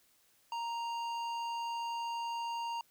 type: tone with hard clipping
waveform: triangle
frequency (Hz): 932.3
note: A#5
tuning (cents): 0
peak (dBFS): -37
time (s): 0.52-2.81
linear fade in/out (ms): 2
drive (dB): 15
effects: white hiss -69 dBFS RMS until 2.9 s